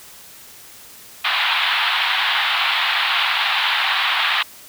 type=band-pass noise; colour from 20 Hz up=white; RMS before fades=-19 dBFS; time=1.24-4.43 s; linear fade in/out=10 ms; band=770 to 3800 Hz; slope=48 dB/octave; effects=white hiss -42 dBFS RMS until 4.68 s